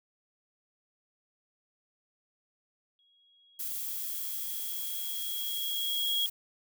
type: tone with exponential growth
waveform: sine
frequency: 3305 Hz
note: G#7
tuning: 9 cents flat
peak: -26 dBFS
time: 2.99-6.26 s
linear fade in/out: 1 ms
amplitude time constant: 710 ms
type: noise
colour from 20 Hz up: violet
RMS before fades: -36 dBFS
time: 3.59-6.3 s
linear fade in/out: 10 ms
effects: none